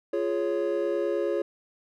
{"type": "chord", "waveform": "triangle", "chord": "Db major", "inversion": "first", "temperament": "just", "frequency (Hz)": [346.5, 415.8, 554.4], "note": ["F4", "Ab4", "Db5"], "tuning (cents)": [-14, 2, 0], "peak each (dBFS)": -27, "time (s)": [0.13, 1.42], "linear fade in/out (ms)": 5, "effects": []}